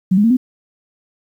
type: tone with pitch steps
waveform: sine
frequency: 186.1 / 206.5 / 229.1 / 254.2 Hz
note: F#3 / G#3 / A#3 / C4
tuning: +10 / -10 / -30 / -50 cents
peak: -9 dBFS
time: 0.11-0.37 s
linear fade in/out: 10 ms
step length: 65 ms
effects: 8-bit